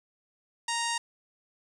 harmonic tone, 932.3 Hz, A#5, in tune, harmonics 1 / 2 / 3 / 4 / 5 / 6 / 7 / 8 / 9 / 10, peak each -32 / -35 / -37 / -38 / -39 / -40 / -40 / -41 / -42 / -42 dBFS, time 0.68-0.98 s, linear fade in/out 5 ms, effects 10-bit

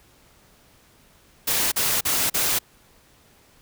white noise bursts, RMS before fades -22 dBFS, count 4, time 1.47-2.59 s, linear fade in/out 10 ms, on 250 ms, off 40 ms, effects pink hiss -56 dBFS RMS until 3.61 s

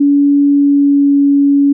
sine tone with pitch glide, 284.5 to 282 Hz, C#4 to C#4, +45 to +30 cents, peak -6 dBFS, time 0-1.73 s, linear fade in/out 10 ms, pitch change -15 cents, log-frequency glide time 0.47-1.18 s, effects none

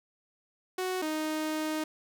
sawtooth tone pair in turn, 370 / 310.6 Hz, F#4 / D#4, 0 / -3 cents, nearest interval minor third, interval 303 cents, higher first, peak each -26 dBFS, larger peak neither, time 0.78-1.02 / 1.02-1.84 s, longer second, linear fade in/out 5 ms, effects none

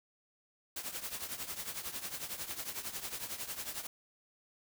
white noise with tremolo, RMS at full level -38 dBFS, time 0.76-3.87 s, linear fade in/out 5 ms, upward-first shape triangle, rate 11 Hz, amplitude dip 80%, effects none

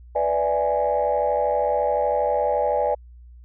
sine chord, E dominant seventh, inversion second, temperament equal, 493.9 / 587.3 / 659.3 / 830.6 Hz, B4 / D5 / E5 / G#5, 0 / 0 / 0 / 0 cents, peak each -24 / -22 / -27 / -23 dBFS, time 0.15-2.95 s, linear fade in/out 10 ms, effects tanh soft clip ceiling -11 dBFS + added 60 Hz sine -42 dBFS peak until 3.44 s

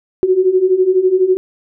sine beating tone pair, 363.7 / 375.7 Hz, F#4 / F#4, -30 / +26 cents, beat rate 12 Hz, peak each -15 / -11 dBFS, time 0.23-1.37 s, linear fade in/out 0 ms, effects none

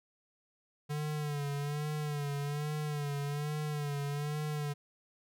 square tone with vibrato, 146.83 Hz, D3, in tune, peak -34 dBFS, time 0.89-4.74 s, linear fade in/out 20 ms, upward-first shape sine, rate 1.2 Hz, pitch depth 56 cents each way, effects none

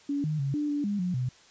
sine tone with pitch steps, 284.3 / 153.4 / 137.9 / 295.8 / 290.5 / 204 / 179.9 / 126.3 Hz, C#4 / D#3 / C#3 / D4 / D4 / G#3 / F#3 / B2, +44 / -24 / -9 / +13 / -19 / -31 / -48 / +39 cents, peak -26 dBFS, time 0.09-1.29 s, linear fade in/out 5 ms, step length 150 ms, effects white hiss -56 dBFS RMS until 1.5 s + resampled to 16000 Hz

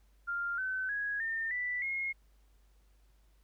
sine tone with pitch steps, 1396.9 / 1523.3 / 1661.2 / 1811.6 / 1975.5 / 2154 Hz, F6 / F#6 / G#6 / A#6 / B6 / C7, 0 / +50 / 0 / -50 / 0 / +50 cents, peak -32 dBFS, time 0.27-2.13 s, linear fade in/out 20 ms, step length 310 ms, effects added 50 Hz sine -62 dBFS peak until 3.43 s + pink hiss -74 dBFS RMS until 3.43 s

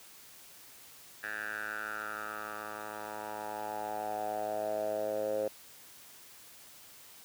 10% pulse tone with band-pass filter sweep, 106.5 Hz, G#2, 44 cents sharp, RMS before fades -37 dBFS, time 1.23-5.48 s, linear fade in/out 5 ms, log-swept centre 1700 to 530 Hz, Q 5.8, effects white hiss -54 dBFS RMS until 7.24 s + high-pass 60 Hz 12 dB/octave

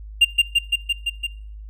triangle tone with echo, 2794 Hz, F7, in tune, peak -7 dBFS, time 0.21-0.25 s, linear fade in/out 10 ms, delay 170 ms, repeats 6, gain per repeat -2 dB, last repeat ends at 1.27 s, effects noise-tail reverb RT60 0.6 s tail -23 dB re dry + added 52 Hz sine -34 dBFS peak until 1.69 s

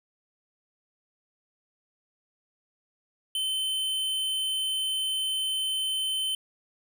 square tone, 3070 Hz, G7, 37 cents flat, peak -27 dBFS, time 3.35-6.35 s, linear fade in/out 2 ms, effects none

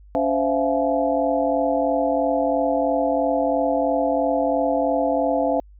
sine tone cluster, 283 / 518 / 666 / 709 / 850 Hz, C#4 / C5 / E5 / F5 / G#5, +36 / -17 / +18 / +26 / +40 cents, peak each -24 / -23 / -22 / -27 / -29 dBFS, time 0.15-5.6 s, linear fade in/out 0 ms, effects added 50 Hz sine -44 dBFS peak until 5.79 s

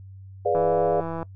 sine chord, G# diminished seventh, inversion none, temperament equal with one note detuned, 415.3 / 493.9 / 587.3 / 704.5 Hz, G#4 / B4 / D5 / F5, 0 / 0 / 0 / +15 cents, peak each -25 dBFS, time 0.45-1.01 s, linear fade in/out 10 ms
click train, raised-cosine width 1 ms, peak -18 dBFS, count 113, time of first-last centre 0.55-1.229 s, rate 165 Hz
effects noise-tail reverb RT60 0.1 s tail -23 dB re dry + added 96 Hz sine -40 dBFS peak until 1.35 s

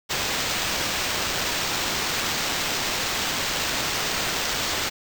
white noise with sample-and-hold, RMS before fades -26 dBFS, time 0.09-4.9 s, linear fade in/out 20 ms, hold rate 11025 Hz, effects none

